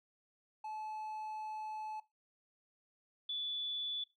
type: tone pair in turn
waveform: triangle / sine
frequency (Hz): 863 / 3459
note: A5 / A7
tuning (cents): -34 / -30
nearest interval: 2 octaves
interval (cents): 2404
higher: second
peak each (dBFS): -39 / -36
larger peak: second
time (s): 0.64-2 / 3.29-4.04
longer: first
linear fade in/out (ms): 5
effects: noise-tail reverb RT60 0.2 s tail -18 dB re dry